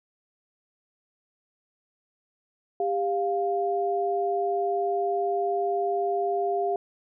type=tone pair together; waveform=sine; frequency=398.3 / 701 Hz; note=G4 / F5; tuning=+28 / +6 cents; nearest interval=minor seventh; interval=978 cents; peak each=-26 dBFS; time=2.8-6.76 s; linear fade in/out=2 ms; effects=none